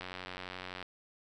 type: click train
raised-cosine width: 0.3 ms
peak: -25 dBFS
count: 76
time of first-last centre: 0.01-0.827 s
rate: 91.8 Hz
effects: none